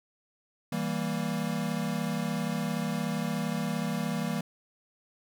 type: chord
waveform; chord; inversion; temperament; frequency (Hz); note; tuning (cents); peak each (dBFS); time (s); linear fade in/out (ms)
square; E diminished; none; equal with one note detuned; 162.83 / 196 / 233.1; E3 / G3 / Bb3; -21 / 0 / 0; -34; 0.72-4.41; 5
effects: none